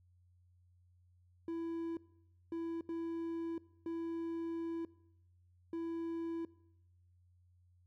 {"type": "tone bursts at uneven times", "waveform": "triangle", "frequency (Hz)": 332.1, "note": "E4", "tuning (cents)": 13, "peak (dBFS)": -35, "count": 5, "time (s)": [[1.48, 1.97], [2.52, 2.81], [2.89, 3.58], [3.86, 4.85], [5.73, 6.45]], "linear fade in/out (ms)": 2, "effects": ["noise-tail reverb RT60 0.9 s tail -21 dB re dry", "added 89 Hz sine -65 dBFS peak until 7.86 s"]}